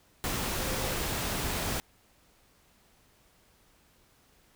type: tone in noise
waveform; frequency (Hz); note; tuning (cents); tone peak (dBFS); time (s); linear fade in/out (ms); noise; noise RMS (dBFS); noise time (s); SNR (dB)
sine; 523.3; C5; 0; -40; 0.59-0.93; 0; pink; -32; 0.24-1.8; -11
effects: pink hiss -64 dBFS RMS until 4.55 s